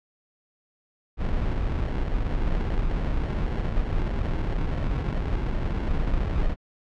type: noise with sample-and-hold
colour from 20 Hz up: brown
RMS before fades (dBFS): -25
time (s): 1.17-6.56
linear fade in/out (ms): 50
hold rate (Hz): 1225
effects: low-pass 3000 Hz 12 dB/octave